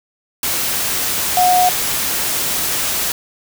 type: tone in noise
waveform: sine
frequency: 726 Hz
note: F#5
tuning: 33 cents flat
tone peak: -10 dBFS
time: 1.37-1.69 s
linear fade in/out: 2 ms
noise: white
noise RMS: -19 dBFS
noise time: 0.43-3.12 s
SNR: +6 dB
effects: none